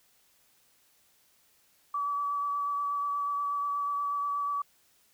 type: tone with vibrato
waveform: sine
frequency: 1147 Hz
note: D6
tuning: 41 cents flat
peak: -28 dBFS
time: 1.94-4.62 s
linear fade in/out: 5 ms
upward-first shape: sine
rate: 8.3 Hz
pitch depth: 13 cents each way
effects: white hiss -66 dBFS RMS until 5.13 s